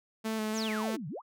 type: tone with vibrato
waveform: sawtooth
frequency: 218.2 Hz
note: A3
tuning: 14 cents flat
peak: -27 dBFS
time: 0.24-0.97 s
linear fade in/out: 20 ms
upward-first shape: square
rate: 3.4 Hz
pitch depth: 20 cents each way
type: exponential two-way sweep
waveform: sine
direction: down then up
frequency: 8580 to 134.8 to 1315 Hz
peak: -36 dBFS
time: 0.53-1.22 s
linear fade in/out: 50 ms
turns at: 1.08 s
effects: none